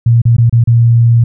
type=tone with dropouts; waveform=sine; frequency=117.2 Hz; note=A#2; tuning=10 cents sharp; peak=-4 dBFS; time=0.06-1.24 s; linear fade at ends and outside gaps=5 ms; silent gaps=0.218-0.253 / 0.367-0.382 / 0.496-0.526 / 0.64-0.673 s; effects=none